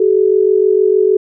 sine tone pair together, 380 / 426.5 Hz, F#4 / G#4, +46 / +46 cents, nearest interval major second, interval 200 cents, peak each -11 dBFS, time 0-1.17 s, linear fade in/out 5 ms, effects none

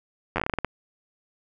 slowing click train, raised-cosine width 0.5 ms, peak -10 dBFS, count 11, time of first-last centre 0.36-0.647 s, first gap 10 ms, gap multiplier 1.22, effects none

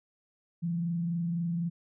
sine tone with frequency modulation, 170 Hz, F3, 46 cents flat, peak -28 dBFS, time 0.62-1.7 s, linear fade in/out 20 ms, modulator 23.9 Hz, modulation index 0.27, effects none

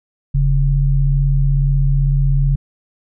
sine tone pair together, 40.85 / 138.59 Hz, E1 / C#3, -15 / 0 cents, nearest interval octave + major sixth, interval 2115 cents, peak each -14 dBFS, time 0.34-2.56 s, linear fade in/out 10 ms, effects none

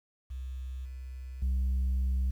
sine tone with level steps, 64.5 Hz, C2, 24 cents flat, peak -35 / -38 / -23 dBFS, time 0.3-2.31 s, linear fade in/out 10 ms, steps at 0.85 / 1.42 s, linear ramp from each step 5 ms, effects tanh soft clip ceiling -25 dBFS + 10-bit

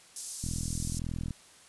pink high-pass noise, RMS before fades -38 dBFS, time 0.16-0.99 s, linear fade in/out 2 ms, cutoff 5700 Hz, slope 24 dB/octave
click train, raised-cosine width 5 ms, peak -23 dBFS, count 37, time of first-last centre 0.44-1.307 s, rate 41.5 Hz
effects white hiss -56 dBFS RMS until 1.68 s + resampled to 24000 Hz

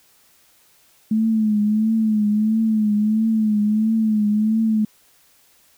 sine tone with vibrato, 215.8 Hz, A3, 33 cents flat, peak -15 dBFS, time 1.11-4.85 s, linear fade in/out 5 ms, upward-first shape triangle, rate 1.5 Hz, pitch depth 71 cents each way, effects white hiss -56 dBFS RMS until 5.77 s

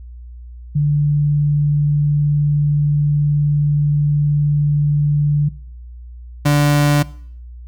sine / 35% pulse tone pair in turn, 146.83 / 146.04 Hz, D3 / D3, 0 / -9 cents, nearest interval unison, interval 9 cents, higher first, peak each -12 / -9 dBFS, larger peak second, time 0.75-5.49 / 6.45-7.03 s, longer first, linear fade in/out 10 ms, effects noise-tail reverb RT60 0.6 s tail -21 dB re dry + added 60 Hz sine -32 dBFS peak until 7.67 s

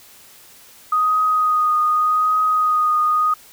sine tone with vibrato, 1244.5 Hz, D#6, in tune, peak -14 dBFS, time 0.92-3.34 s, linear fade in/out 5 ms, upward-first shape triangle, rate 0.84 Hz, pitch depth 20 cents each way, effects white hiss -46 dBFS RMS until 3.52 s

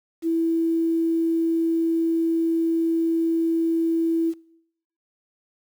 sine tone with quantisation, 329.6 Hz, E4, in tune, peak -19 dBFS, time 0.22-4.34 s, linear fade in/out 50 ms, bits 8, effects noise-tail reverb RT60 0.8 s tail -23 dB re dry

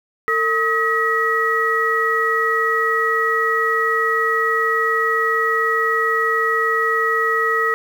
sine tone cluster, 451.7 / 1272 / 1919 Hz, A4 / D#6 / A#6, +45 / +38 / +50 cents, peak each -22 / -19 / -19 dBFS, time 0.28-7.74 s, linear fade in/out 0 ms, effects 7-bit

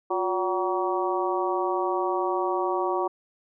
harmonic tone with a mistuned harmonic, 188.9 Hz, F#3, 36 cents sharp, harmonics 2 / 3 / 4 / 5 / 6, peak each -27 / -32 / -30 / -30 / -31 dBFS, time 0.1-3.08 s, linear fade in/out 10 ms, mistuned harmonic 2, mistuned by -85 cents, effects none

